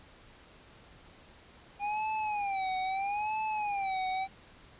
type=tone with vibrato; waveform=square; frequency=807 Hz; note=G#5; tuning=50 cents flat; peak=-31 dBFS; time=1.79-4.28 s; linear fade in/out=50 ms; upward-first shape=sine; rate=0.77 Hz; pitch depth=130 cents each way; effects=pink hiss -56 dBFS RMS until 4.79 s + resampled to 8000 Hz